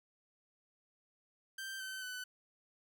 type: tone with pitch steps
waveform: sawtooth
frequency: 1567 / 1533.9 / 1501.4 Hz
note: G6 / G6 / F#6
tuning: -1 / -38 / +25 cents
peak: -38 dBFS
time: 1.58-2.24 s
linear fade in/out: 5 ms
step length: 220 ms
effects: none